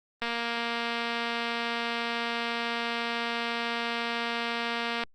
click train, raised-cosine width 0.3 ms, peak -15 dBFS, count 1128, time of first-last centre 0.22-5.036 s, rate 234 Hz, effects Opus 24 kbps

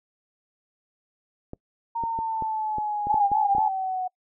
clicks, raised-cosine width 2 ms, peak -22 dBFS, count 10, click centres 1.534 / 2.037 / 2.189 / 2.423 / 2.784 / 3.07 / 3.143 / 3.317 / 3.55 / 3.583 s
sine linear sweep, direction down, 926 to 735 Hz, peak -25 dBFS, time 1.95-4.08 s, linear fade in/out 10 ms
sine tone with vibrato, 830.6 Hz, G#5, in tune, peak -20 dBFS, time 3.09-3.69 s, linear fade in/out 10 ms, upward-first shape sine, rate 4.2 Hz, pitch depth 76 cents each way
effects noise-tail reverb RT60 0.1 s tail -26 dB re dry

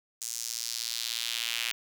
square tone with high-pass filter sweep, 58.27 Hz, A#1, in tune, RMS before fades -34 dBFS, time 0.21-1.72 s, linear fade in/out 5 ms, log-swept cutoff 6800 to 2600 Hz, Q 2.1, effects none

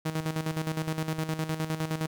sawtooth tone with tremolo, 158.3 Hz, D#3, 30 cents sharp, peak -23 dBFS, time 0.05-2.07 s, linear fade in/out 10 ms, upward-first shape square, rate 9.7 Hz, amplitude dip 65%, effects none

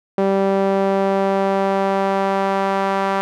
sawtooth tone with band-pass filter sweep, 194.9 Hz, G3, 10 cents flat, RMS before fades -18 dBFS, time 0.18-3.21 s, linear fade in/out 0 ms, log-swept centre 500 to 980 Hz, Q 1.3, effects none

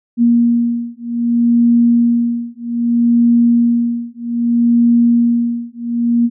sine beating tone pair, 235.9 / 236.53 Hz, A#3 / A#3, +21 / +25 cents, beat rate 0.63 Hz, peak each -13 dBFS, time 0.17-6.3 s, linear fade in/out 50 ms, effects none

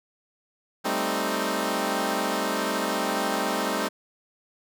10% pulse chord, A half-diminished seventh, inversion third, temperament equal, 196 / 220 / 261.6 / 311.1 Hz, G3 / A3 / C4 / Eb4, 0 / 0 / 0 / 0 cents, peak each -22 dBFS, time 0.84-3.89 s, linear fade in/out 20 ms, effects none

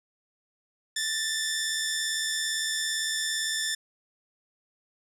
10% pulse tone pair together, 1760 / 1837.7 Hz, A6 / A#6, 0 / -25 cents, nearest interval minor second, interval 75 cents, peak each -18 / -26 dBFS, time 0.96-3.75 s, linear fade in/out 5 ms, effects low-pass 10000 Hz 12 dB/octave

